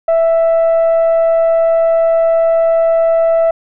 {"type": "tone with frequency modulation", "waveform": "sine", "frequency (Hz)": 659.3, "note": "E5", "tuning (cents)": 0, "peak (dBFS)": -7, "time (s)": [0.08, 3.51], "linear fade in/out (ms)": 5, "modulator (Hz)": 664, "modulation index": 0.22, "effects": ["tanh soft clip ceiling -5 dBFS"]}